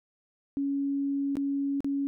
sine tone with dropouts, 278.9 Hz, C#4, 11 cents sharp, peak -26 dBFS, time 0.57-2.07 s, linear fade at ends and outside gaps 0 ms, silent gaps 1.355-1.369 / 1.805-1.845 s, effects none

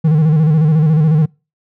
triangle tone with vibrato, 155.56 Hz, D#3, in tune, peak -6 dBFS, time 0.04-1.26 s, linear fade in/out 10 ms, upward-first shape square, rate 14 Hz, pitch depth 64 cents each way, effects noise-tail reverb RT60 0.3 s tail -26 dB re dry

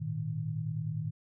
sine chord, Ab suspended second, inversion none, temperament equal with one note detuned, 106.38 / 116.54 / 155.56 Hz, Ab2 / Bb2 / Eb3, +42 / 0 / 0 cents, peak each -39 / -37 / -34 dBFS, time 0-1.11 s, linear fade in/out 20 ms, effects none

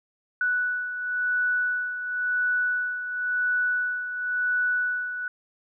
sine beating tone pair, 1480 / 1480.95 Hz, F#6 / F#6, 0 / +1 cents, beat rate 0.95 Hz, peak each -24 / -31 dBFS, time 0.41-5.28 s, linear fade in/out 2 ms, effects none

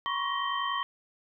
sine tone cluster, 967 / 1066 / 1116 / 1886 / 3118 Hz, B5 / C6 / C#6 / A#6 / G7, -37 / +32 / +11 / +20 / -10 cents, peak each -38 / -36 / -31 / -36 / -36 dBFS, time 0.06-0.83 s, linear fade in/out 0 ms, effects none

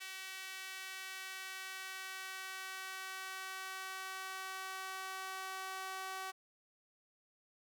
sawtooth tone with high-pass filter sweep, 379.6 Hz, F#4, 44 cents sharp, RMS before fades -45 dBFS, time 0-6.32 s, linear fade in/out 20 ms, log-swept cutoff 2100 to 930 Hz, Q 1.4, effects none

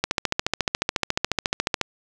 click train, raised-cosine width 0.2 ms, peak -3 dBFS, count 26, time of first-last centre 0.04-1.813 s, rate 14.1 Hz, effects none

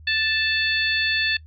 harmonic tone, 880 Hz, A5, in tune, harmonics 2 / 3 / 4 / 5, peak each -23 / -25 / -26 / -27 dBFS, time 0.07-1.37 s, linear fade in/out 5 ms, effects noise-tail reverb RT60 0.1 s tail -22 dB re dry + added 78 Hz sine -42 dBFS peak until 1.46 s

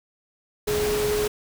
sine tone in noise, 420 Hz, G#4, 19 cents sharp, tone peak -22 dBFS, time 0.67-1.28 s, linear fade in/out 10 ms, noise pink, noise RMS -29 dBFS, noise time 0.67-1.28 s, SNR +4 dB, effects none

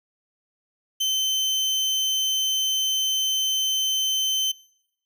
30% pulse tone, 3080 Hz, G7, 31 cents flat, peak -18 dBFS, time 1-4.52 s, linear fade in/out 10 ms, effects noise-tail reverb RT60 0.8 s tail -24 dB re dry

